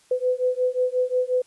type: beating tone pair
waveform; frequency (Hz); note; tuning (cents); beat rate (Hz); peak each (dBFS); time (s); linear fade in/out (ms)
sine; 501 / 506.6; B4 / B4; +25 / +44; 5.6; -23; 0.11-1.42; 5
effects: white hiss -58 dBFS RMS until 1.46 s + resampled to 24000 Hz